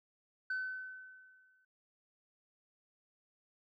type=tone with exponential decay; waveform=sine; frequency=1518 Hz; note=F#6; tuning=44 cents sharp; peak=-31 dBFS; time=0.5-1.65 s; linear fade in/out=5 ms; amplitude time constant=250 ms; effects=tanh soft clip ceiling -32 dBFS